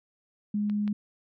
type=tone; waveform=sine; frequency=207.7 Hz; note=G#3; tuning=in tune; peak=-25 dBFS; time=0.54-0.93 s; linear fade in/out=5 ms
type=clicks; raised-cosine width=0.3 ms; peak=-30 / -27 dBFS; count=2; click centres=0.698 / 0.878 s
effects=none